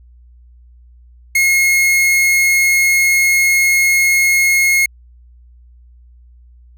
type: tone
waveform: 45% pulse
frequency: 2159 Hz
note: C#7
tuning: 46 cents flat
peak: -10 dBFS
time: 1.35-4.86 s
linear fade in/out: 5 ms
effects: added 60 Hz sine -41 dBFS peak until 6.77 s